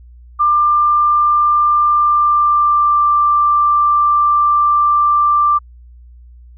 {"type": "tone with pitch glide", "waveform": "sine", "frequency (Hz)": [1191, 1180], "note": ["D6", "D6"], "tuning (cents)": [24, 8], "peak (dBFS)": -9, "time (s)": [0.39, 5.59], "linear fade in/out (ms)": 20, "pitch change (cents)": -16, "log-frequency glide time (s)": [1.89, 3.03], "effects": ["added 60 Hz sine -37 dBFS peak until 6.57 s"]}